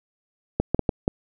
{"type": "clicks", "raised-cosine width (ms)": 2, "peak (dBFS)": -6, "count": 5, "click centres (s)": [0.6, 0.746, 0.793, 0.892, 1.079], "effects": []}